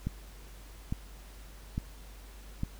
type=click train; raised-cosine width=5 ms; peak=-19 dBFS; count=4; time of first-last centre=0.07-2.634 s; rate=1.17 Hz; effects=added 49 Hz sine -47 dBFS peak until 2.79 s + pink hiss -55 dBFS RMS until 2.79 s